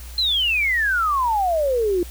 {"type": "exponential sweep", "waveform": "sine", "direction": "down", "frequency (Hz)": [4186, 340], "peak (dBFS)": -17, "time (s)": [0.18, 2.03], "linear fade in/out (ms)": 2, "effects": ["added 60 Hz sine -34 dBFS peak until 2.1 s", "white hiss -43 dBFS RMS until 2.1 s"]}